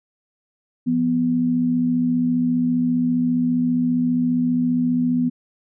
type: tone pair together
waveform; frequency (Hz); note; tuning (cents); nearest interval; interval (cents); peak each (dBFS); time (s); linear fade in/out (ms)
sine; 171.98 / 246.9; F3 / B3; -26 / 0; tritone; 626; -25 / -17; 0.86-5.3; 20
effects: none